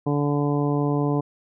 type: harmonic tone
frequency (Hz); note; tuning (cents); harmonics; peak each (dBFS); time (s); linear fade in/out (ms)
144.9; D3; -23; 1 / 2 / 3 / 4 / 5 / 6 / 7; -23 / -24 / -27 / -34 / -33 / -36 / -34; 0.06-1.21; 10
effects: none